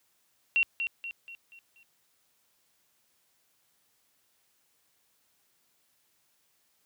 sine tone with echo, 2737 Hz, F7, 36 cents flat, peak -21 dBFS, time 0.56-0.63 s, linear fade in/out 0 ms, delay 240 ms, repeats 5, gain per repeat -7 dB, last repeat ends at 1.83 s, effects white hiss -71 dBFS RMS until 6.85 s + high-pass 60 Hz 12 dB/octave

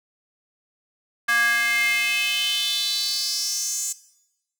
square tone with high-pass filter sweep, 234.8 Hz, A#3, 13 cents sharp, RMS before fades -23 dBFS, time 1.28-3.93 s, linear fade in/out 10 ms, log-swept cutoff 1500 to 7200 Hz, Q 5.2, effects noise-tail reverb RT60 0.9 s tail -18 dB re dry

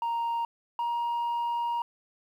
sine tone pair in turn, 932.3 / 944.2 Hz, A#5 / A#5, 0 / +22 cents, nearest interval unison, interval 22 cents, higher second, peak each -24 dBFS, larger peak neither, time 0.02-0.45 / 0.79-1.82 s, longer second, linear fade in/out 2 ms, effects tanh soft clip ceiling -26 dBFS + 10-bit

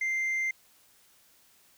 sine tone, 2090 Hz, C7, 2 cents flat, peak -24 dBFS, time 0.01-0.51 s, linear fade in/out 5 ms, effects tanh soft clip ceiling -26 dBFS + white hiss -62 dBFS RMS until 1.77 s

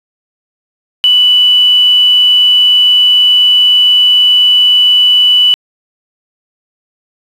sine tone with quantisation, 2971 Hz, F#7, 6 cents sharp, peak -4 dBFS, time 1.04-5.54 s, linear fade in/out 0 ms, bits 5, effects resampled to 32000 Hz

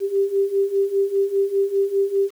sine beating tone pair, 391.5 / 396.5 Hz, G4 / G4, -2 / +20 cents, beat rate 5 Hz, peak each -22 / -19 dBFS, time 0-2.31 s, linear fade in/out 50 ms, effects 8-bit

